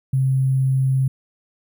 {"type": "tone with sample-and-hold", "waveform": "sine", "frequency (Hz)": 132.6, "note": "C3", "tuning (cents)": 23, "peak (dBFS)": -15, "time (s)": [0.13, 1.08], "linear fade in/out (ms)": 5, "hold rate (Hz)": 11025, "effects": []}